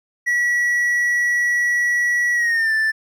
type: tone with pitch glide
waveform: triangle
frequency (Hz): 1935 to 1764.2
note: B6 to A6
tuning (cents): -36 to +4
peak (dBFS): -14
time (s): 0.26-2.92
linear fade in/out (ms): 20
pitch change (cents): -160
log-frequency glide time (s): 2.34-2.73
effects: none